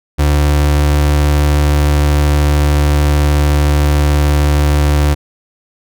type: tone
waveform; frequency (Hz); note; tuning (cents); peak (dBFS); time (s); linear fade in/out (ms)
35% pulse; 73.42; D2; 0; -7; 0.18-5.15; 20
effects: none